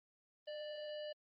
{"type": "harmonic tone with a mistuned harmonic", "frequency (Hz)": 587.3, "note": "D5", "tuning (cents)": 0, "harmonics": [1, 3, 5, 7, 8], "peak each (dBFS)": [-43, -57, -53, -63, -61], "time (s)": [0.47, 1.13], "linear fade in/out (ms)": 10, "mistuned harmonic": 1, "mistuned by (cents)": 43, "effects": ["Opus 24 kbps"]}